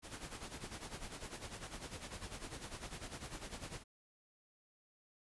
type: noise with tremolo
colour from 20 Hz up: pink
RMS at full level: -45 dBFS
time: 0.02-3.84 s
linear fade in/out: 50 ms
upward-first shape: sine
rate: 10 Hz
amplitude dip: 70%
effects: resampled to 24000 Hz